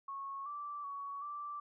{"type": "tone with pitch steps", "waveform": "sine", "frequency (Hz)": [1100, 1167, 1122, 1170], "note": ["C#6", "D6", "C#6", "D6"], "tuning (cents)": [-14, -11, 21, -7], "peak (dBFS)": -40, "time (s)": [0.08, 1.6], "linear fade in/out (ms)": 5, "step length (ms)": 380, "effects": []}